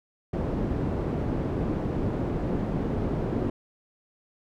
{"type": "low-pass noise", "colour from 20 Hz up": "white", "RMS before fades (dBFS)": -28, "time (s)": [0.33, 3.5], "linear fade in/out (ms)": 5, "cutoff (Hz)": 320, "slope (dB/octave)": 12, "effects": []}